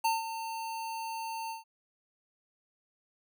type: tone with ADSR envelope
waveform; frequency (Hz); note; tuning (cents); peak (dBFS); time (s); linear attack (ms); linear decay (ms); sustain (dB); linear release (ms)
square; 900; A5; +39; -25; 0.04-1.64; 11; 170; -11; 140
effects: none